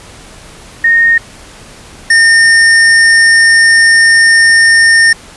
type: tone pair in turn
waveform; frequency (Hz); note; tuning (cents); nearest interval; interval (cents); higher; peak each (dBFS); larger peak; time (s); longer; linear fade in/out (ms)
sine / square; 1846 / 1821.6; A#6 / A#6; -17 / -40; unison; 23; first; -4; neither; 0.84-1.18 / 2.1-5.13; second; 5
effects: pink hiss -34 dBFS RMS until 5.36 s + resampled to 24000 Hz